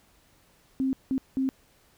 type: tone bursts at uneven times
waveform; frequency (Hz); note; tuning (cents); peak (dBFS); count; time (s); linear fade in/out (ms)
sine; 265.1; C4; +23; -23; 3; 0.8-0.93 / 1.11-1.18 / 1.37-1.49; 0
effects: pink hiss -62 dBFS RMS until 1.97 s